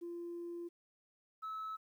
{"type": "tone pair in turn", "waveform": "sine", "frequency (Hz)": [344.1, 1299.1], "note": ["F4", "E6"], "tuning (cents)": [-26, -26], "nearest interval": "octave + major seventh", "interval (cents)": 2300, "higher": "second", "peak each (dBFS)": [-40, -38], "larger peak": "second", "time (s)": [[0.01, 0.69], [1.42, 1.77]], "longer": "first", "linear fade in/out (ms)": 20, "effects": ["tanh soft clip ceiling -38 dBFS", "12-bit"]}